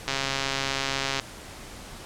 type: click train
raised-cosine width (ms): 0.2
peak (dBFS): -9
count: 153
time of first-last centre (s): 0.08-1.198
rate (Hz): 136
effects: pink hiss -42 dBFS RMS until 2.05 s + low-pass 10000 Hz 12 dB/octave